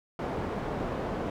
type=low-pass noise; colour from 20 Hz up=white; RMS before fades=-33 dBFS; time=0.19-1.3 s; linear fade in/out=2 ms; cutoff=670 Hz; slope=12 dB/octave; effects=none